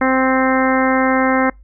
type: harmonic tone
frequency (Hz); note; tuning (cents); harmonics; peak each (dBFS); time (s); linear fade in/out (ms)
261.6; C4; 0; 1 / 2 / 3 / 4 / 5 / 6 / 7 / 8; -16 / -19 / -21 / -22 / -23 / -24 / -24 / -25; 0.01-1.5; 5
effects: noise-tail reverb RT60 0.2 s tail -26 dB re dry + added 50 Hz sine -40 dBFS peak until 1.63 s